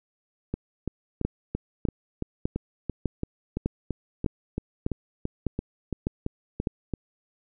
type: two click trains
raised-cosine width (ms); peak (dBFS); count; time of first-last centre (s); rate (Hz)
3; -15 / -12; 20 / 10; 0.54-6.937 / 1.25-6.672; 2.97 / 1.66
effects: none